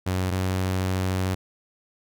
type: tone pair in turn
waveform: sawtooth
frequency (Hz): 92.7 / 93.4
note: F#2 / F#2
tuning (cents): +4 / +17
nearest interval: unison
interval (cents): 13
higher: second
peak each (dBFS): -19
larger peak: neither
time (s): 0.06-0.31 / 0.31-1.35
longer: second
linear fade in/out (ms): 10
effects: none